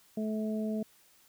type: harmonic tone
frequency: 216.3 Hz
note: A3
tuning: 29 cents flat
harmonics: 1 / 2 / 3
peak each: -31 / -39 / -40 dBFS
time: 0.17-0.83 s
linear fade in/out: 5 ms
effects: white hiss -63 dBFS RMS until 1.28 s